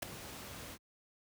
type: noise with ADSR envelope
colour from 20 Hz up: pink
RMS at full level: -32 dBFS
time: 0.02-0.78 s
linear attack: 8 ms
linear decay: 6 ms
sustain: -15 dB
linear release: 49 ms
effects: high-pass 60 Hz 12 dB/octave